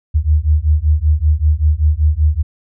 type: beating tone pair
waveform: sine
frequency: 73.9 / 79.1 Hz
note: D2 / D#2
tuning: +11 / +29 cents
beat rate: 5.2 Hz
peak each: -13 dBFS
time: 0.14-2.43 s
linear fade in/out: 20 ms
effects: none